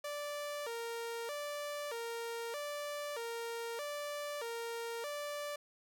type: tone with vibrato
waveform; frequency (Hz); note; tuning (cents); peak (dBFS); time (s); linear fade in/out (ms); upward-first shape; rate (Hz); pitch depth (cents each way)
sawtooth; 521; C5; -7; -35; 0.04-5.56; 5; square; 0.8; 200
effects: none